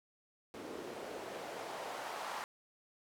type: noise with band-pass filter sweep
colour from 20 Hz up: white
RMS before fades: -44 dBFS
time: 0.54-2.44 s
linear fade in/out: 0 ms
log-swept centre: 330 to 940 Hz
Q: 1.7
effects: none